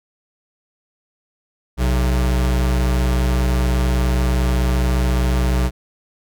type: tone pair together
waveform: square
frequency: 61.73 / 130.81 Hz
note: B1 / C3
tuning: 0 / 0 cents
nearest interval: octave + minor second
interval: 1300 cents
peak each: -16 / -25 dBFS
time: 1.77-5.71 s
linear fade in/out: 50 ms
effects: none